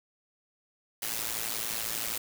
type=noise with amplitude modulation; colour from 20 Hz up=white; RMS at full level=-30 dBFS; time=1.02-2.18 s; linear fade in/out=5 ms; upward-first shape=sine; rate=112 Hz; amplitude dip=80%; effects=none